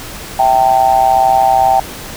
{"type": "tone with amplitude modulation", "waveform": "sine", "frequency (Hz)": 780, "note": "G5", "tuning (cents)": -9, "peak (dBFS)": -3, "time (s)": [0.39, 1.8], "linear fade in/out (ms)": 5, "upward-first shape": "sine", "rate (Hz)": 122, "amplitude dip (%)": 90, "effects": ["pink hiss -28 dBFS RMS until 2.16 s"]}